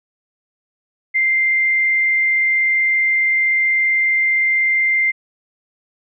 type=tone with frequency modulation; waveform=sine; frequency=2093 Hz; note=C7; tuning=in tune; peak=-13 dBFS; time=1.14-5.12 s; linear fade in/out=20 ms; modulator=36.5 Hz; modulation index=0.28; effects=none